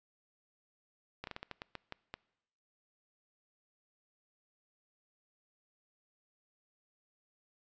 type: slowing click train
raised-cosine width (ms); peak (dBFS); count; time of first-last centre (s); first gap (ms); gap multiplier
0.3; -25; 10; 1.24-2.14; 32; 1.27
effects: noise-tail reverb RT60 0.9 s tail -24 dB re dry + resampled to 16000 Hz